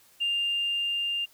sine tone with level ramp, 2800 Hz, F7, 4 cents sharp, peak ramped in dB -23 to -26 dBFS, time 0.2-1.26 s, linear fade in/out 20 ms, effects tanh soft clip ceiling -20 dBFS + white hiss -59 dBFS RMS until 1.33 s

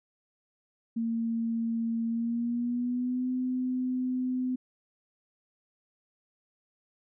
sine tone with pitch glide, 229 to 254.1 Hz, A#3 to B3, -31 to +49 cents, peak -27 dBFS, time 0.96-4.56 s, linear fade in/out 10 ms, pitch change +180 cents, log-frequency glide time 2.07-3.29 s, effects none

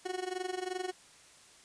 30% pulse tone with amplitude modulation, 367.9 Hz, F#4, 10 cents flat, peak -29 dBFS, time 0.05-0.92 s, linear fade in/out 10 ms, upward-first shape sine, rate 22.8 Hz, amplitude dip 85%, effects white hiss -58 dBFS RMS until 1.64 s + resampled to 22050 Hz

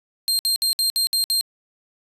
sawtooth tone bursts, 4186 Hz, C8, in tune, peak -15 dBFS, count 7, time 0.28-1.41 s, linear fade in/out 0 ms, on 110 ms, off 60 ms, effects resampled to 32000 Hz

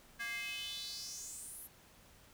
square tone with high-pass filter sweep, 233.1 Hz, A#3, in tune, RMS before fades -44 dBFS, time 0.19-1.68 s, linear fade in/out 20 ms, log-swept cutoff 1700 to 12000 Hz, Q 4.8, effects pink hiss -62 dBFS RMS until 2.33 s

